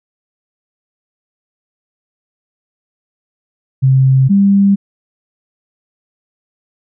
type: tone pair in turn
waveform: sine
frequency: 132.5 / 198.53 Hz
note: C3 / G3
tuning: +22 / +22 cents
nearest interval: perfect fifth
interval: 700 cents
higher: second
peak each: -6 dBFS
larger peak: neither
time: 3.82-4.29 / 4.29-4.76 s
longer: neither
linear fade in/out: 20 ms
effects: none